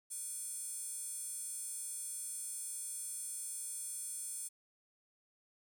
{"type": "tone with high-pass filter", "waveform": "square", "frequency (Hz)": 482.9, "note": "B4", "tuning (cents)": -39, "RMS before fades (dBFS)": -43, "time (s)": [0.1, 4.49], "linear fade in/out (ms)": 20, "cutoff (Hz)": 8800, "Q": 5.9, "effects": ["12-bit"]}